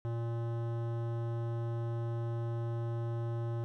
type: tone with hard clipping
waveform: sine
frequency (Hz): 116.54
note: A#2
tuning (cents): 0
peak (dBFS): -35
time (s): 0.05-3.64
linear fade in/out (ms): 0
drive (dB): 16
effects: none